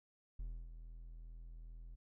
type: tone with ADSR envelope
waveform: triangle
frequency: 41.2 Hz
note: E1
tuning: in tune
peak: -38 dBFS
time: 0.39-1.96 s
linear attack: 7 ms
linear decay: 280 ms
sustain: -9 dB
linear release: 17 ms
effects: none